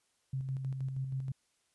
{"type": "tone with tremolo", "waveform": "sine", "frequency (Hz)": 133, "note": "C3", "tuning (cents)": 29, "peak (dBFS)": -32, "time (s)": [0.33, 1.32], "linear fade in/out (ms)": 5, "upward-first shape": "square", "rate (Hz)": 6.3, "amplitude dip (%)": 40, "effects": ["white hiss -75 dBFS RMS until 1.74 s", "resampled to 24000 Hz"]}